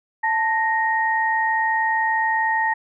sine tone pair together, 883.3 / 1864.7 Hz, A5 / A#6, +6 / 0 cents, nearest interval octave + minor second, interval 1294 cents, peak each -20 / -21 dBFS, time 0.23-2.74 s, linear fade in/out 10 ms, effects none

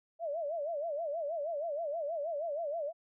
sine tone with vibrato, 622.3 Hz, D#5, in tune, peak -33 dBFS, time 0.19-2.93 s, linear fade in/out 50 ms, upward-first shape sine, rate 6.3 Hz, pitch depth 170 cents each way, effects none

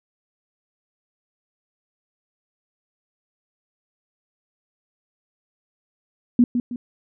sine tone with echo, 242.5 Hz, B3, 31 cents flat, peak -10 dBFS, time 6.39-6.44 s, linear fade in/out 2 ms, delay 160 ms, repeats 2, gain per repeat -8 dB, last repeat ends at 6.76 s, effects none

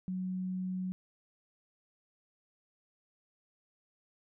sine tone, 185 Hz, F#3, in tune, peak -33 dBFS, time 0.08-0.92 s, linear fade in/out 0 ms, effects none

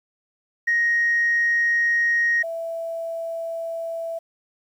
sine tone pair in turn, 1874 / 662.6 Hz, A#6 / E5, +9 / +9 cents, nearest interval octave + tritone, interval 1800 cents, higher first, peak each -16 / -26 dBFS, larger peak first, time 0.67-2.43 / 2.43-4.19 s, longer neither, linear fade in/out 10 ms, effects tanh soft clip ceiling -13 dBFS + 9-bit

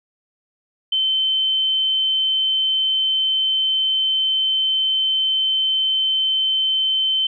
sine tone, 3081 Hz, G7, 31 cents flat, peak -16 dBFS, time 0.92-7.27 s, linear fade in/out 5 ms, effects none

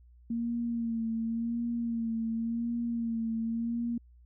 sine tone with vibrato, 230.7 Hz, A#3, 18 cents flat, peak -29 dBFS, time 0.3-3.98 s, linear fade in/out 5 ms, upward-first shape sine, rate 0.91 Hz, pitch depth 39 cents each way, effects added 60 Hz sine -54 dBFS peak until 4.25 s

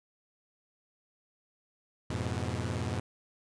sawtooth chord, F diminished, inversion none, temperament equal with one note detuned, 87.31 / 105.58 / 123.47 Hz, F2 / Ab2 / Cb3, 0 / +29 / 0 cents, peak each -32 dBFS, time 2.1-3 s, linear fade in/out 5 ms, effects resampled to 22050 Hz

